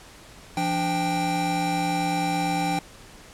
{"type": "tone cluster", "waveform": "square", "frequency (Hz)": [171.6, 292, 787], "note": ["F3", "D4", "G5"], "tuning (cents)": [-30, -10, 7], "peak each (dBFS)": [-29, -30, -26], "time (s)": [0.57, 2.79], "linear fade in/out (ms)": 2, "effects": ["pink hiss -47 dBFS RMS until 3.33 s", "low-pass 10000 Hz 12 dB/octave"]}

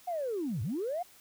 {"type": "linear two-way sweep", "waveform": "sine", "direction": "down then up", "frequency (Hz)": [740, 92.4, 740], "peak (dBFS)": -30, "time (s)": [0.07, 1.03], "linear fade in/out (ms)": 10, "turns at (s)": 0.62, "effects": ["tanh soft clip ceiling -26 dBFS", "white hiss -58 dBFS RMS until 1.2 s"]}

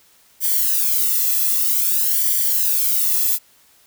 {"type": "noise with flanger", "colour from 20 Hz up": "violet", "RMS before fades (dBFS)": -18, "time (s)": [0.4, 3.39], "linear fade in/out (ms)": 50, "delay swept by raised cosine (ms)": [0.75, 1.34], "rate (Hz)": 0.52, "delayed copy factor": -1, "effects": ["white hiss -54 dBFS RMS until 3.86 s"]}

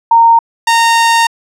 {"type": "tone pair in turn", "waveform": ["sine", "sawtooth"], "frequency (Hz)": [922, 922], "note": ["A#5", "A#5"], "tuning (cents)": [-19, -19], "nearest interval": "unison", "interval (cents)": 0, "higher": "neither", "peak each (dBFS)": -3, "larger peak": "neither", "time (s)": [[0.11, 0.39], [0.67, 1.27]], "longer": "second", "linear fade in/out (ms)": 5, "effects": ["low-pass 9000 Hz 12 dB/octave"]}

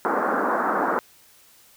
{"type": "band-pass noise", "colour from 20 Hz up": "white", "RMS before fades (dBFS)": -23, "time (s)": [0.05, 0.99], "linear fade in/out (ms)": 0, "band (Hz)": [210, 1500], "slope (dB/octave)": 48, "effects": ["white hiss -54 dBFS RMS until 1.76 s"]}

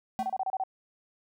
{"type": "tone with exponential decay", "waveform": "square", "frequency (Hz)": 221, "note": "A3", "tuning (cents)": 8, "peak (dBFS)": -32, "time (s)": [0.19, 0.38], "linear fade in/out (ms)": 0, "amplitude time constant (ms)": 41}
{"type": "tone bursts", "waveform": "sine", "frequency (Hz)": 762, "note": "G5", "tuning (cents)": -49, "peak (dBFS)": -27, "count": 7, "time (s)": [0.19, 0.637], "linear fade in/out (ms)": 2, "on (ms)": 39, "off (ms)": 29}
{"effects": []}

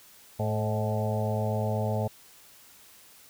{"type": "harmonic tone with a mistuned harmonic", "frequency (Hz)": 108, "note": "A2", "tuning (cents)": -32, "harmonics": [1, 2, 4, 5, 6, 7, 8], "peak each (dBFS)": [-28, -34, -36, -35, -34, -38, -39], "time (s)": [0.39, 2.08], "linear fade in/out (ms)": 10, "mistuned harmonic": 6, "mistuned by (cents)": -33, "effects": ["white hiss -54 dBFS RMS until 3.29 s"]}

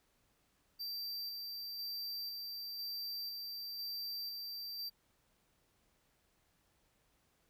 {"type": "tone with tremolo", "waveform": "square", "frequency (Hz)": 4688, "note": "D8", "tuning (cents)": -4, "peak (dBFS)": -40, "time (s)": [0.79, 4.9], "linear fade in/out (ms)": 20, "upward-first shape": "square", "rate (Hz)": 1, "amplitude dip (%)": 25, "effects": ["pink hiss -75 dBFS RMS until 7.49 s"]}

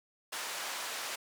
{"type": "band-pass noise", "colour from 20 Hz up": "pink", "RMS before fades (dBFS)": -39, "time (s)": [0.32, 1.16], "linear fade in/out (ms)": 10, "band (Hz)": [810, 11000], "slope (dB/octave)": 12, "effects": []}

